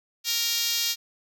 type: tone with high-pass filter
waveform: 5% pulse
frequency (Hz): 466.2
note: A#4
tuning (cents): 0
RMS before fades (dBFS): -26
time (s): 0.24-0.96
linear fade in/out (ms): 50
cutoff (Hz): 3800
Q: 0.9
effects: none